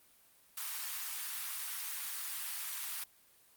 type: high-pass noise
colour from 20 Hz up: white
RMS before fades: -40 dBFS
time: 0.57-3.04 s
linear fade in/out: 5 ms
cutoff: 950 Hz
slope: 24 dB/octave
effects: white hiss -65 dBFS RMS until 3.56 s + Opus 32 kbps